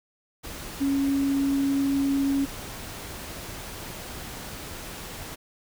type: tone in noise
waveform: sine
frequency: 276.3 Hz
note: C#4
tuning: 6 cents flat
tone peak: -21 dBFS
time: 0.8-2.46 s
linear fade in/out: 20 ms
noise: pink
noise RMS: -38 dBFS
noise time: 0.43-5.36 s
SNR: +14 dB
effects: none